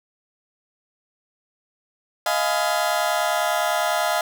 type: chord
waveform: 30% pulse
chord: F half-diminished seventh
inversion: third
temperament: just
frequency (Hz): 628.6 / 698.5 / 838.1 / 1005.8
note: Eb5 / F5 / Ab5 / Cb6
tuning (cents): +18 / 0 / +16 / +31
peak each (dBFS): -22 / -21 / -24 / -27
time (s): 2.26-4.21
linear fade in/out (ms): 2
effects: none